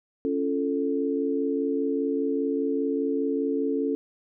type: chord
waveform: sine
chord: Db augmented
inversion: none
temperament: equal with one note detuned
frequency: 277.2 / 342.2 / 440 Hz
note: Db4 / F4 / A4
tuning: 0 / -35 / 0 cents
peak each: -26 / -32 / -27 dBFS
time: 0.25-3.95 s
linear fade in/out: 0 ms
effects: none